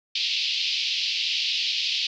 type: band-pass noise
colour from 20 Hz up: pink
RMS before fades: -26 dBFS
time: 0.15-2.07 s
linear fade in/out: 5 ms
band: 2600 to 5000 Hz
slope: 48 dB/octave
effects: none